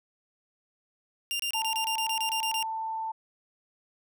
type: tone bursts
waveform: sawtooth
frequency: 2794 Hz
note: F7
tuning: in tune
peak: -25 dBFS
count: 12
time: 1.31-2.627 s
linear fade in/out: 0 ms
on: 85 ms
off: 27 ms
type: tone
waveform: sine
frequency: 889 Hz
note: A5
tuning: 18 cents sharp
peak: -30 dBFS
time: 1.54-3.12 s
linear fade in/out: 10 ms
effects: none